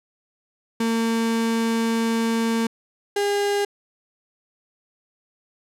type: tone pair in turn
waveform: 35% pulse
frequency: 227.8 / 405.9 Hz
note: A#3 / G#4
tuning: -40 / -40 cents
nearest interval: minor seventh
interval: 1000 cents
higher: second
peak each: -18 dBFS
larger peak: neither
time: 0.8-2.67 / 3.16-3.65 s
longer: first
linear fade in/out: 5 ms
effects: low-pass 12000 Hz 12 dB/octave